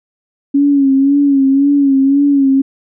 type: tone with vibrato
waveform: sine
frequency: 277.2 Hz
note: C#4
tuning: in tune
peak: -7 dBFS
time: 0.54-2.62 s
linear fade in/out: 10 ms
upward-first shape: sine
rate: 1.9 Hz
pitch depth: 54 cents each way
effects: none